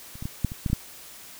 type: clicks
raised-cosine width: 5 ms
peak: -30 / -22 / -18 / -10 / -22 / -13 / -17 / -9 dBFS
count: 8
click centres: 0.155 / 0.225 / 0.255 / 0.447 / 0.519 / 0.662 / 0.7 / 0.731 s
effects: white hiss -45 dBFS RMS until 1.39 s